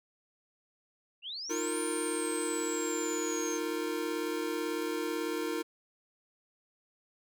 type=linear two-way sweep; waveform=sine; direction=up then down; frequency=2637 to 9200 to 6270 Hz; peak=-37 dBFS; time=1.22-3.6 s; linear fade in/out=50 ms; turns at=1.78 s
type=chord; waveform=square; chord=Eb suspended second; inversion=none; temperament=equal with one note detuned; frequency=311.1 / 349.2 / 460.8 Hz; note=Eb4 / F4 / Bb4; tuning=0 / 0 / -20 cents; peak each=-37 dBFS; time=1.49-5.63 s; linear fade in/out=20 ms
effects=none